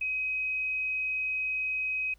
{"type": "tone", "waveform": "sine", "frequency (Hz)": 2529, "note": "D#7", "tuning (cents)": 28, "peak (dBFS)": -28, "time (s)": [0.01, 2.14], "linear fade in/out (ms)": 5, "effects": ["added 51 Hz sine -57 dBFS peak until 2.18 s", "pink hiss -68 dBFS RMS until 2.18 s"]}